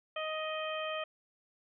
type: harmonic tone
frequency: 625 Hz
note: D#5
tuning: 8 cents sharp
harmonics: 1 / 2 / 3 / 4 / 5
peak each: -37 / -40 / -45 / -43 / -43 dBFS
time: 0.16-1.04 s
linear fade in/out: 5 ms
effects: none